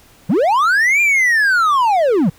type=linear two-way sweep; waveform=triangle; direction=up then down; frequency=139.3 to 2420 to 139.3 Hz; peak=-9 dBFS; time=0.29-2.3 s; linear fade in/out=10 ms; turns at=1.01 s; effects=pink hiss -48 dBFS RMS until 2.38 s